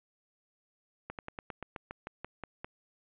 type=slowing click train; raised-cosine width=0.5 ms; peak=-24 dBFS; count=12; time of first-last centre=1.1-2.645 s; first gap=88 ms; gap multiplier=1.09; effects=resampled to 8000 Hz + 9-bit